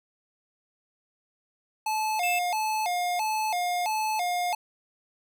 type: tone with vibrato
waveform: square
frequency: 785 Hz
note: G5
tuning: 2 cents sharp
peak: -26 dBFS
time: 1.86-4.55 s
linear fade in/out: 5 ms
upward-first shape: square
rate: 1.5 Hz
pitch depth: 170 cents each way
type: tone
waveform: square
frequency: 2637 Hz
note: E7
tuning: in tune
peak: -27 dBFS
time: 2.23-2.39 s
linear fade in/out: 5 ms
effects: none